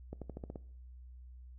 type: accelerating click train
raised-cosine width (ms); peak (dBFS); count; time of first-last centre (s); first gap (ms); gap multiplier
2; -29; 7; 0.13-0.558; 87; 0.92
effects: noise-tail reverb RT60 0.6 s tail -20 dB re dry + added 62 Hz sine -49 dBFS peak until 1.58 s